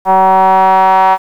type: ring-modulated tone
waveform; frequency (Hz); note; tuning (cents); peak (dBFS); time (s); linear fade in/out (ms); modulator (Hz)
square; 94.8; F#2; +43; -3; 0.05-1.18; 50; 853
effects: low-pass 2000 Hz 12 dB/octave + 7-bit